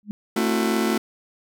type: tone with exponential growth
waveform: sine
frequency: 207.7 Hz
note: G#3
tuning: in tune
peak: -23 dBFS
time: 0.03-0.11 s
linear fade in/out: 0 ms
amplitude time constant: 16 ms
type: chord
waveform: 40% pulse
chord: F# half-diminished seventh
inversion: first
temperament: just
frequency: 222 / 266.4 / 333 / 370 Hz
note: A3 / C4 / E4 / F#4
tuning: +16 / +31 / +18 / 0 cents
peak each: -22 / -28 / -26 / -25 dBFS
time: 0.36-0.98 s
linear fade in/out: 5 ms
effects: none